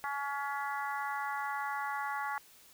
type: harmonic tone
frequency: 281.9 Hz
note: C#4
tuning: 29 cents sharp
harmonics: 3 / 4 / 5 / 6 / 7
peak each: -37 / -39 / -41 / -43 / -44 dBFS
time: 0.04-2.38 s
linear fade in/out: 0 ms
effects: white hiss -59 dBFS RMS until 2.73 s